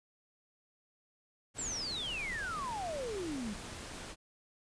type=noise; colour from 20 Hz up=pink; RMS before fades=-45 dBFS; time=1.54-4.16 s; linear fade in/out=50 ms
type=exponential sweep; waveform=sine; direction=down; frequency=7902 to 196 Hz; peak=-36 dBFS; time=1.58-3.54 s; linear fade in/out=10 ms
effects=resampled to 22050 Hz